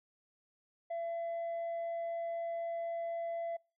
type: tone with tanh clipping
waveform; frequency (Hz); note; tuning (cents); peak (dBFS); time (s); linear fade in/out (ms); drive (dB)
sine; 674; E5; +38; -36; 0.9-3.57; 10; 2
effects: noise-tail reverb RT60 0.3 s tail -25 dB re dry